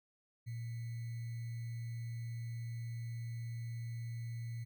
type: tone with sample-and-hold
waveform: sine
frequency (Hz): 116.54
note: A#2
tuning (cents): 0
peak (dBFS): -39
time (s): 0.46-4.65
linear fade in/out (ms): 20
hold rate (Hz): 2100
effects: none